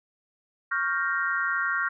sine chord, G half-diminished seventh, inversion second, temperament equal, 1108.7 / 1396.9 / 1568 / 1864.7 Hz, Db6 / F6 / G6 / Bb6, 0 / 0 / 0 / 0 cents, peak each -32 / -27 / -30 / -31 dBFS, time 0.71-1.89 s, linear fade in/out 10 ms, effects none

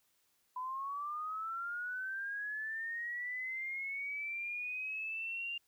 sine linear sweep, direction up, 997 to 2800 Hz, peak -37 dBFS, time 0.56-5.58 s, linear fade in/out 5 ms, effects white hiss -75 dBFS RMS until 5.67 s

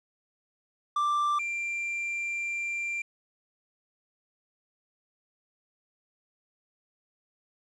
triangle tone pair in turn, 1178 / 2370 Hz, D6 / D7, +5 / +15 cents, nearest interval octave, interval 1210 cents, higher second, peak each -22 / -28 dBFS, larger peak first, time 0.96-1.39 / 1.39-3.02 s, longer second, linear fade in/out 5 ms, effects resampled to 24000 Hz + 10-bit

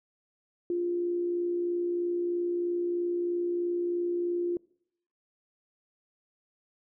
sine tone with amplitude modulation, 349.2 Hz, F4, in tune, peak -25 dBFS, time 0.7-4.57 s, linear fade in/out 2 ms, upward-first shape sine, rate 63.1 Hz, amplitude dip 30%, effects noise-tail reverb RT60 0.7 s tail -24 dB re dry

